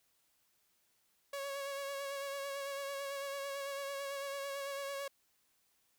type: tone with vibrato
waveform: sawtooth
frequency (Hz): 556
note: C#5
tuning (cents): +5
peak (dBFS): -35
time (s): 1.33-5.08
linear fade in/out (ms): 5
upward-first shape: sine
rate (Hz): 9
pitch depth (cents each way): 25
effects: white hiss -75 dBFS RMS until 5.98 s